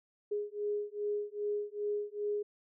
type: beating tone pair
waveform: sine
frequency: 413.3 / 415.8 Hz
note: G#4 / G#4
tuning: -8 / +2 cents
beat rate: 2.5 Hz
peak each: -36 / -36 dBFS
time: 0.31-2.43 s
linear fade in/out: 10 ms
effects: none